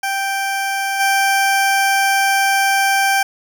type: tone with level steps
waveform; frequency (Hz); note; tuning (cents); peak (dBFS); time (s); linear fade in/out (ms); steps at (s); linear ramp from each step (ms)
20% pulse; 784; G5; 0; -13 / -8; 0.03-3.23; 5; 0.99; 20
effects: 8-bit